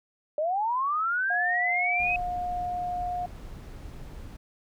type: linear sweep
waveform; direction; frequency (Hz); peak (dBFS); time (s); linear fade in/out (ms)
sine; up; 584 to 2563; -24; 0.38-2.16; 2
type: tone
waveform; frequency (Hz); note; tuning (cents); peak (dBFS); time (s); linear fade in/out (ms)
sine; 715; F5; +41; -28; 1.3-3.26; 5
type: noise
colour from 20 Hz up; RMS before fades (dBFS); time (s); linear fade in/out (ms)
brown; -41; 1.99-4.37; 10
effects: none